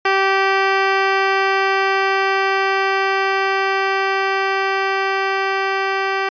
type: tone with level ramp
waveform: 10% pulse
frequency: 387.8 Hz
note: G4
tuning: 19 cents flat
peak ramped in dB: -5 to -9 dBFS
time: 0.05-6.29 s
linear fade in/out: 5 ms
effects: resampled to 11025 Hz